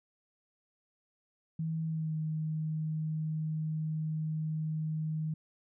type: tone with pitch glide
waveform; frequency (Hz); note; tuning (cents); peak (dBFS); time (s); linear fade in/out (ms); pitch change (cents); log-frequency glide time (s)
sine; 160.9 to 156.41; E3 to D#3; -42 to +9; -31; 1.59-5.34; 5; -49; 1.85-2.15
effects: none